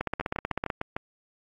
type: two click trains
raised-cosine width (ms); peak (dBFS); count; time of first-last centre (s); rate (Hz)
0.5; -15 / -13; 6 / 12; 0.21-0.965 / 0.01-0.702; 6.62 / 15.9
effects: AAC 32 kbps